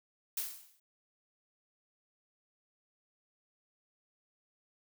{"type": "noise with exponential decay", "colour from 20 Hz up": "blue", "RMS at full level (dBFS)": -33, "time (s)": [0.37, 0.8], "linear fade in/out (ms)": 5, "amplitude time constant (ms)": 93, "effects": []}